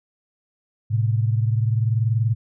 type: tone pair together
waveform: sine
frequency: 110 / 130.48 Hz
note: A2 / C3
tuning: 0 / -4 cents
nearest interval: minor third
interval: 296 cents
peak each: -18 / -24 dBFS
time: 0.9-2.35 s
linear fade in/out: 20 ms
effects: none